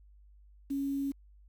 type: tone with quantisation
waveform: sine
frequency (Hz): 277.2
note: C#4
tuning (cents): 0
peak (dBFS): -30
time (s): 0.7-1.12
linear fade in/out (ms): 10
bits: 9
effects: added 50 Hz sine -55 dBFS peak until 1.48 s